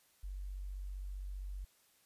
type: tone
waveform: sine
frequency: 47.65 Hz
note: G1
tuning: 48 cents flat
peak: -40 dBFS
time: 0.23-1.65 s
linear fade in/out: 10 ms
effects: white hiss -70 dBFS RMS until 2.05 s + resampled to 32000 Hz